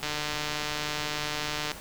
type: click train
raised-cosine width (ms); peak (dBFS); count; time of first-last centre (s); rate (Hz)
0.2; -13; 254; 0.03-1.717; 150
effects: pink hiss -43 dBFS RMS until 1.8 s